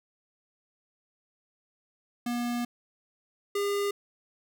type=tone pair in turn; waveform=square; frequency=240.4 / 404.3 Hz; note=B3 / G#4; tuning=-46 / -46 cents; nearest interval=major sixth; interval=900 cents; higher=second; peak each=-29 / -27 dBFS; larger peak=second; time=2.26-2.65 / 3.55-3.91 s; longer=first; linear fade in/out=5 ms; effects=none